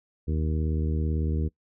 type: harmonic tone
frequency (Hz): 78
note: D#2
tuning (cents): +5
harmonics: 1 / 2 / 3 / 4 / 5 / 6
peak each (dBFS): -25 / -31 / -35 / -37 / -39 / -41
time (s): 0.27-1.49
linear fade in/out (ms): 20
effects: noise-tail reverb RT60 0.1 s tail -22 dB re dry